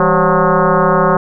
sine tone with frequency modulation, 349.2 Hz, F4, in tune, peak -8 dBFS, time 0-1.17 s, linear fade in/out 2 ms, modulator 183 Hz, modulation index 5.5, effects none

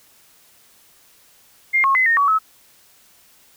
sine tone with pitch steps, 2115 / 1087 / 2038 / 1841 / 1131 / 1292 Hz, C7 / C#6 / C7 / A#6 / C#6 / E6, +18 / -34 / -46 / -22 / +34 / -35 cents, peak -13 dBFS, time 1.73-2.39 s, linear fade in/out 20 ms, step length 110 ms, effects white hiss -53 dBFS RMS until 3.56 s

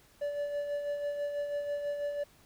triangle tone with tremolo, 579 Hz, D5, 25 cents flat, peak -28 dBFS, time 0.21-2.24 s, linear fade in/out 10 ms, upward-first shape sine, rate 6.1 Hz, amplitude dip 45%, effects pink hiss -62 dBFS RMS until 2.45 s

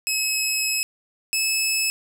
15% pulse tone pair in turn, 2572 / 2600 Hz, E7 / E7, -43 / -24 cents, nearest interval unison, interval 19 cents, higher second, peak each -14 / -13 dBFS, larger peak second, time 0.07-0.83 / 1.33-1.9 s, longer first, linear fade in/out 0 ms, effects none

